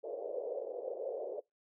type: band-pass noise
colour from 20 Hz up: white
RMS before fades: -40 dBFS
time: 0.03-1.41 s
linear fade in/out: 20 ms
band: 430 to 580 Hz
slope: 48 dB/octave
effects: noise-tail reverb RT60 0.2 s tail -25 dB re dry